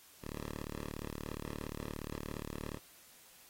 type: tone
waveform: 5% pulse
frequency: 37.09 Hz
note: D1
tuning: 18 cents sharp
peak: -30 dBFS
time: 0.21-2.8 s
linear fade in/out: 50 ms
effects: white hiss -60 dBFS RMS until 3.49 s + AAC 48 kbps